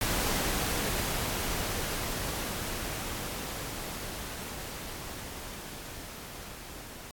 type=noise with level ramp; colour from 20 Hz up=pink; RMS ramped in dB=-29 to -45 dBFS; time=0.01-7.11 s; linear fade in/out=2 ms; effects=AAC 64 kbps